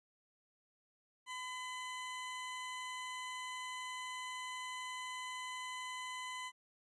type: tone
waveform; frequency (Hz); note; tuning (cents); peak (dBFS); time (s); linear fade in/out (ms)
20% pulse; 1011; B5; +40; -37; 1.26-6.52; 50
effects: resampled to 24000 Hz + 13-bit

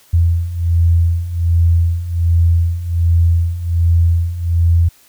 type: beating tone pair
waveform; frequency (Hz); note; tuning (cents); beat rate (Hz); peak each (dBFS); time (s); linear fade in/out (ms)
sine; 83.7 / 85; E2 / F2; +27 / -46; 1.3; -16 / -12; 0.13-4.89; 10
effects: white hiss -49 dBFS RMS until 5.08 s

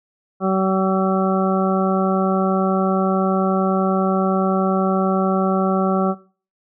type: harmonic tone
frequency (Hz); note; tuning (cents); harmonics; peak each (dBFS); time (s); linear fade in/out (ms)
190.2; F#3; +48; 1 / 2 / 3 / 4 / 6 / 7; -19 / -22 / -24 / -25 / -27 / -27; 0.4-6.15; 50
effects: noise-tail reverb RT60 0.4 s tail -19 dB re dry

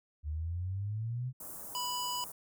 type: exponential sweep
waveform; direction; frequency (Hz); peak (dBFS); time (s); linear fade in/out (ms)
sine; up; 73.2 to 130.81; -33; 0.23-1.33; 50
type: band-stop noise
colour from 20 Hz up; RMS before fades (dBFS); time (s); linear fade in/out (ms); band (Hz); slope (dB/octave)
white; -45; 1.4-2.32; 5; 1200 to 7800; 24
type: harmonic tone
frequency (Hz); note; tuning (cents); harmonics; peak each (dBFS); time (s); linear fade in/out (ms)
987.8; B5; 0; 1 / 3 / 5 / 7 / 8; -36 / -40 / -41 / -44 / -48; 1.75-2.24; 0
effects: none

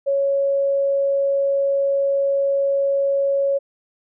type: tone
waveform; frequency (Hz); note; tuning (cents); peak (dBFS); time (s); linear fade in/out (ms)
sine; 554.4; C#5; 0; -16; 0.06-3.59; 20
effects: none

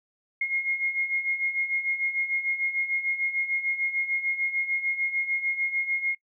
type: beating tone pair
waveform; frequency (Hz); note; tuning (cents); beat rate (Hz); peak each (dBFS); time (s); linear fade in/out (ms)
sine; 2143 / 2149.7; C7 / C7; +41 / +46; 6.7; -31 / -26; 0.41-6.15; 5
effects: noise-tail reverb RT60 0.1 s tail -21 dB re dry

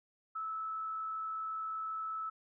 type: tone with frequency modulation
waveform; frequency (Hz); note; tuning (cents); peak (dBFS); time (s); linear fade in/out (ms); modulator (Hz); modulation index
sine; 1306; E6; -17; -36; 0.35-2.3; 10; 62.7; 0.23
effects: none

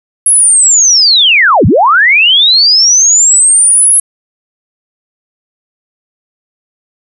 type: linear two-way sweep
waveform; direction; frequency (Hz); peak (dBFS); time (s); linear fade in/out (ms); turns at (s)
sine; down then up; 10840 to 71 to 10840; -3; 0.26-4; 5; 1.66
effects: none

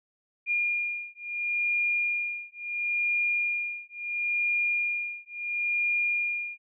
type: beating tone pair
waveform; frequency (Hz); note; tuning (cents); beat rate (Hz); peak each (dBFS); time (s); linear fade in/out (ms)
sine; 2416 / 2416.73; D7 / D7; +48 / +49; 0.73; -29; 0.46-6.58; 50
effects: none

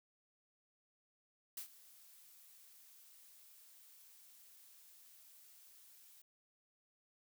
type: noise with ADSR envelope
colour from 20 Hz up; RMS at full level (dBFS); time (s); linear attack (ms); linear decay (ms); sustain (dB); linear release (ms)
blue; -44; 1.57-6.22; 3; 99; -18; 5
effects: none

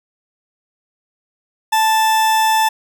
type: tone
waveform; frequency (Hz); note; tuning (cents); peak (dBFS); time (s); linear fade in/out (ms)
40% pulse; 880; A5; 0; -11; 1.72-2.69; 10
effects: none

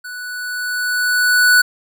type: tone with level ramp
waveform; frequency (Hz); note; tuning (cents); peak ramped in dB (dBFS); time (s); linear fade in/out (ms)
square; 1481; F#6; +1; -29 to -8; 0.04-1.62; 10
effects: none

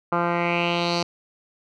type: tone with low-pass filter sweep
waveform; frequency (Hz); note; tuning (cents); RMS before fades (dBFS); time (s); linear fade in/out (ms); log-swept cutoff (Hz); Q
10% pulse; 172.4; F3; -22; -23; 0.12-1.03; 5; 1300 to 5000; 3.8
effects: none

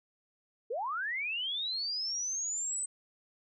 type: linear sweep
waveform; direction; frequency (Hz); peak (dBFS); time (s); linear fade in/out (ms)
sine; up; 413.5 to 8180; -32; 0.7-2.86; 10
effects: none

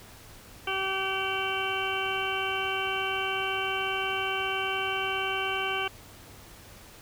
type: harmonic tone with a mistuned harmonic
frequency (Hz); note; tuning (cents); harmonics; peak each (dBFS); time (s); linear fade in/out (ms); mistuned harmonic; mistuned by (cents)
384.3; G4; -34; 1 / 2 / 3 / 4 / 6 / 7 / 8; -35 / -35 / -35 / -35 / -35 / -35 / -35; 0.67-5.88; 5; 7; +36
effects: added 101 Hz sine -56 dBFS peak until 7.01 s + pink hiss -50 dBFS RMS until 7.01 s

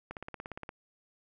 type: click train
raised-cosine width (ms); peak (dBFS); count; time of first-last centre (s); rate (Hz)
0.5; -25; 11; 0.11-0.691; 17.2
effects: none

